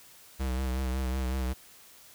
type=tone with vibrato; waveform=square; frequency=64.7 Hz; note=C2; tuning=19 cents flat; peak=-29 dBFS; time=0.39-1.54 s; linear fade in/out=20 ms; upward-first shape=sine; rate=5.4 Hz; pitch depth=45 cents each way; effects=white hiss -54 dBFS RMS until 2.14 s